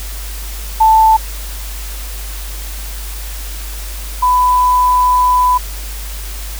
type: tone pair in turn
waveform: sine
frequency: 882 / 997.4 Hz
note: A5 / B5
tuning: +4 / +17 cents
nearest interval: major second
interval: 213 cents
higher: second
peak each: -5 / -8 dBFS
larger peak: first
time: 0.8-1.17 / 4.22-5.58 s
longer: second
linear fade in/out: 10 ms
effects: added 50 Hz sine -23 dBFS peak until 6.59 s + white hiss -30 dBFS RMS until 6.59 s